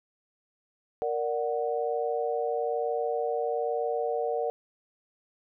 sine chord, Bb augmented, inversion none, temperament equal, 466.2 / 587.3 / 740 Hz, Bb4 / D5 / F#5, 0 / 0 / 0 cents, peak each -29 / -32 / -32 dBFS, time 1.02-4.5 s, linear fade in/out 0 ms, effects none

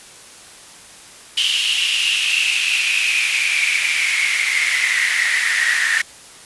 pink noise with high-pass filter sweep, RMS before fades -18 dBFS, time 1.37-6.02 s, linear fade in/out 5 ms, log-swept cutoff 3000 to 1800 Hz, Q 9.2, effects white hiss -41 dBFS RMS until 6.45 s + resampled to 24000 Hz

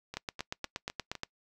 two click trains, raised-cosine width 0.2 ms, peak -23 / -17 dBFS, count 5 / 10, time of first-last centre 0.14-1.153 / 0.17-1.234 s, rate 3.95 / 8.46 Hz, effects noise-tail reverb RT60 0.1 s tail -24 dB re dry

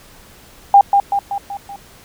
sine tone with echo, 801 Hz, G5, 37 cents sharp, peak -3 dBFS, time 0.74-0.81 s, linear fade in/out 2 ms, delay 190 ms, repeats 5, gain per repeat -5 dB, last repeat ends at 1.76 s, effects pink hiss -44 dBFS RMS until 2.04 s

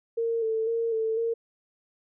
sine tone with vibrato, 452.1 Hz, A4, 47 cents sharp, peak -24 dBFS, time 0.17-1.34 s, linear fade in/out 10 ms, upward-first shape square, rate 2 Hz, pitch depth 30 cents each way, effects none

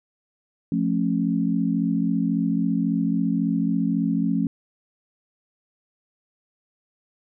sine chord, F augmented, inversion none, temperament just, 174.61 / 218.3 / 272.8 Hz, F3 / A3 / C#4, 0 / -13 / -28 cents, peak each -24 dBFS, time 0.72-4.47 s, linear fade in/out 2 ms, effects none

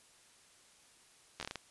slowing click train, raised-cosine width 0.2 ms, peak -22 dBFS, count 7, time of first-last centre 1.4-1.557 s, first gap 12 ms, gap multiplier 1.31, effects white hiss -63 dBFS RMS until 1.7 s + resampled to 24000 Hz

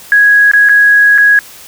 sine tone with dropouts, 1661.2 Hz, G#6, in tune, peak -3 dBFS, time 0.12-1.39 s, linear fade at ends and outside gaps 1 ms, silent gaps 0.515-0.535 / 0.688-0.694 / 1.179-1.183 s, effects white hiss -34 dBFS RMS until 1.67 s

